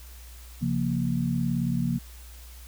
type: chord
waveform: sine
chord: Bb minor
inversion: first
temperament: equal with one note detuned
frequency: 136.05 / 174.61 / 233.1 Hz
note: Db3 / F3 / Bb3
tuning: -32 / 0 / 0 cents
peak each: -28 dBFS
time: 0.61-1.99 s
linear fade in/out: 20 ms
effects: added 60 Hz sine -43 dBFS peak until 2.67 s + white hiss -51 dBFS RMS until 2.67 s